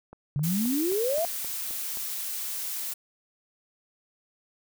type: click train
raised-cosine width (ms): 1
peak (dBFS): -30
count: 8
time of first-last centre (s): 0.13-1.972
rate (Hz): 3.8
type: exponential sweep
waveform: sine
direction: up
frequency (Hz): 137.7 to 698.5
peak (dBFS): -24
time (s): 0.36-1.25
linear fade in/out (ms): 0
type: noise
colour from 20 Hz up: blue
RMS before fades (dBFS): -33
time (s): 0.43-2.94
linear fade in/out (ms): 10
effects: none